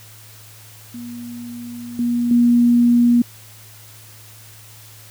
sine tone with level steps, 239.4 Hz, A#3, 46 cents sharp, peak -29 / -16 / -10 dBFS, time 0.94-3.22 s, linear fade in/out 5 ms, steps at 1.99 / 2.31 s, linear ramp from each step 2 ms, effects added 108 Hz sine -44 dBFS peak until 5.1 s + white hiss -44 dBFS RMS until 5.1 s

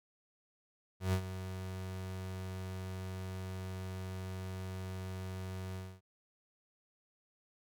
35% pulse tone with ADSR envelope, 93.6 Hz, F#2, 20 cents sharp, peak -26 dBFS, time 1-6.01 s, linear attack 130 ms, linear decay 77 ms, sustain -12 dB, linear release 250 ms, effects none

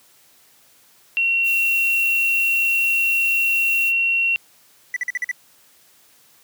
sine tone, 2732 Hz, F7, 39 cents flat, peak -16 dBFS, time 1.17-4.36 s, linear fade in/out 0 ms
violet noise, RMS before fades -31 dBFS, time 1.43-3.93 s, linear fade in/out 50 ms
triangle tone bursts, 1975.5 Hz, B6, in tune, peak -18 dBFS, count 6, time 4.94-5.314 s, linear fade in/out 2 ms, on 24 ms, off 46 ms
effects white hiss -54 dBFS RMS until 6.43 s + high-pass 80 Hz 12 dB/octave

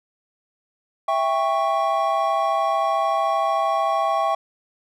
triangle chord, C# diminished, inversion first, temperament equal with one note detuned, 659.3 / 792.6 / 1108.7 Hz, E5 / G5 / C#6, 0 / +19 / 0 cents, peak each -21 dBFS, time 1.08-4.35 s, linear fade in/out 5 ms, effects none

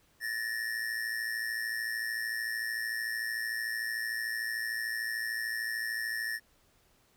square ring-modulated tone, 1800 Hz, A6, 39 cents sharp, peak -30 dBFS, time 0.2-6.4 s, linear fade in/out 50 ms, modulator 56.7 Hz, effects pink hiss -67 dBFS RMS until 7.16 s

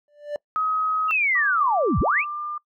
triangle tone with exponential growth, 588 Hz, D5, 2 cents sharp, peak -20 dBFS, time 0.08-0.36 s, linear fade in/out 1 ms, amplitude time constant 59 ms
sine tone, 1267 Hz, D#6, 31 cents sharp, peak -20 dBFS, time 0.56-1.11 s, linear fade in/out 0 ms
sine linear two-way sweep, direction down then up, 2792 to 33.24 to 2792 Hz, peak -18 dBFS, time 1.08-2.25 s, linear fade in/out 50 ms, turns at 2 s
sine tone with pitch glide, 1172 to 1198.7 Hz, D6 to D6, -4 to +35 cents, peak -27 dBFS, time 1.35-2.58 s, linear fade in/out 5 ms, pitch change +39 cents, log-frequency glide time 2.07-2.43 s
effects noise-tail reverb RT60 0.1 s tail -23 dB re dry

